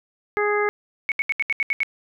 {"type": "harmonic tone", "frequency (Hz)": 415.3, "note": "G#4", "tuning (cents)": 0, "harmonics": [1, 2, 3, 4, 5], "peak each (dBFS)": [-21, -28, -27, -28, -27], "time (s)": [0.37, 0.69], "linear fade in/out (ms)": 0}
{"type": "tone bursts", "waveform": "sine", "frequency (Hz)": 2217, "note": "C#7", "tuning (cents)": 0, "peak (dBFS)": -18, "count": 8, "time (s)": [1.09, 1.832], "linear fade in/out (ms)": 0, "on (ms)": 28, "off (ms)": 74}
{"effects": []}